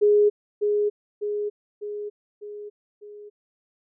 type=tone with echo; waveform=sine; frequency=415.3 Hz; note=G#4; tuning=in tune; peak=-14 dBFS; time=0.01-0.3 s; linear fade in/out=20 ms; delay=600 ms; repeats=5; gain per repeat=-5 dB; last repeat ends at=3.3 s; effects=none